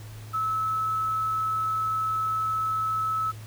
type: tone with quantisation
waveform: sine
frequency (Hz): 1300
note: E6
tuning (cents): -24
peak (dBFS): -24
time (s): 0.33-3.32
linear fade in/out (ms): 20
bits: 8
effects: added 108 Hz sine -39 dBFS peak until 3.46 s + pink hiss -49 dBFS RMS until 3.46 s